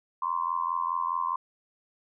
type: tone with amplitude modulation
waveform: sine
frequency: 1046.5 Hz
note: C6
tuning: in tune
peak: -22 dBFS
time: 0.22-1.36 s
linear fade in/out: 5 ms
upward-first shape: sine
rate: 84.8 Hz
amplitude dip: 95%
effects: none